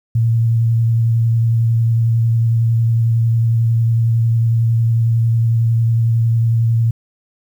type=tone with vibrato; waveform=sine; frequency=114.8 Hz; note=A#2; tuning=26 cents flat; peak=-11 dBFS; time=0.15-6.91 s; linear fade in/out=5 ms; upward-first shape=sine; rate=11 Hz; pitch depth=17 cents each way; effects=8-bit